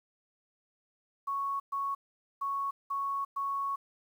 sine tone bursts at uneven times, 1108.7 Hz, C#6, in tune, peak -30 dBFS, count 5, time 1.27-1.6 / 1.72-1.95 / 2.41-2.71 / 2.9-3.25 / 3.36-3.76 s, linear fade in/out 10 ms, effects 10-bit

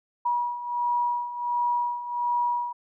sine beating tone pair, 963 / 964.4 Hz, B5 / B5, -44 / -41 cents, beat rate 1.4 Hz, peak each -30 / -25 dBFS, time 0.25-2.73 s, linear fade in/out 10 ms, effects none

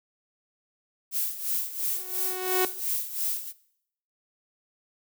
violet noise with tremolo, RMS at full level -27 dBFS, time 1.11-3.53 s, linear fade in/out 50 ms, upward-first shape sine, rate 2.9 Hz, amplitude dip 75%
sawtooth tone with exponential growth, 370 Hz, F#4, in tune, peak -17 dBFS, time 1.73-2.65 s, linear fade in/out 1 ms, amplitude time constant 200 ms
effects noise-tail reverb RT60 0.7 s tail -19 dB re dry

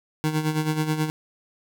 25% pulse tone with tremolo, 155 Hz, D#3, 6 cents flat, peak -16 dBFS, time 0.24-1.1 s, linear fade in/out 0 ms, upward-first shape sine, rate 9.3 Hz, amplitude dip 65%, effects none

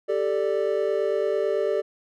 triangle chord, G suspended second, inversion none, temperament just, 392 / 441 / 588 Hz, G4 / A4 / D5, 0 / +4 / +2 cents, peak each -24 dBFS, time 0.08-1.82 s, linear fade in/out 20 ms, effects none

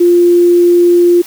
sine tone, 349.2 Hz, F4, in tune, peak -4 dBFS, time 0-1.22 s, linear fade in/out 10 ms, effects white hiss -33 dBFS RMS until 1.26 s

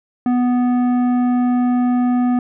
sine tone with tanh clipping, 246.9 Hz, B3, in tune, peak -15 dBFS, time 0.26-2.39 s, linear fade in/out 2 ms, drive 11 dB, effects none

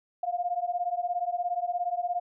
sine beating tone pair, 698.5 / 715.5 Hz, F5 / F5, 0 / +42 cents, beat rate 17 Hz, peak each -30 dBFS, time 0.23-2.2 s, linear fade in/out 5 ms, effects none

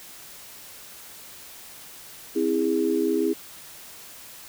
sine chord, C augmented, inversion none, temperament just, 261.6 / 327 / 408.8 Hz, C4 / E4 / G#4, 0 / -14 / -27 cents, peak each -27 / -24 / -24 dBFS, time 2.35-3.34 s, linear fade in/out 20 ms, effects white hiss -44 dBFS RMS until 4.48 s

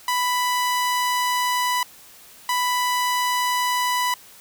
sawtooth tone pair in turn, 991 / 991 Hz, B5 / B5, +6 / +6 cents, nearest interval unison, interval 0 cents, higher neither, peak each -16 dBFS, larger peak neither, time 0.08-1.83 / 2.49-4.14 s, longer first, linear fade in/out 2 ms, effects white hiss -47 dBFS RMS until 4.4 s

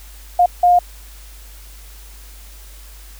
sine tone bursts at uneven times, 710 Hz, F5, 28 cents sharp, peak -8 dBFS, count 2, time 0.39-0.46 / 0.63-0.79 s, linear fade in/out 5 ms, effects added 50 Hz sine -37 dBFS peak until 3.19 s + white hiss -44 dBFS RMS until 3.19 s

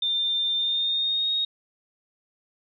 sine tone with pitch glide, 3595 to 3741 Hz, A7 to A#7, +36 to +5 cents, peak -22 dBFS, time 0.02-1.45 s, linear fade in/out 5 ms, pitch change +69 cents, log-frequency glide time 0.54-1.32 s, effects none

